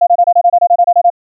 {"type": "tone bursts", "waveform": "sine", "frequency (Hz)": 698.5, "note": "F5", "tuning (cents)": 0, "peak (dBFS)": -4, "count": 13, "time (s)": [0.01, 1.102], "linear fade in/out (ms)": 10, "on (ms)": 60, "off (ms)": 26, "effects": []}